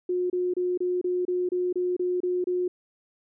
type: tone bursts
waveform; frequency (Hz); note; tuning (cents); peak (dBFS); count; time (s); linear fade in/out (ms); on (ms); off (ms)
sine; 360.2; F#4; -46; -23; 11; 0.09-2.68; 5; 210; 28
effects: none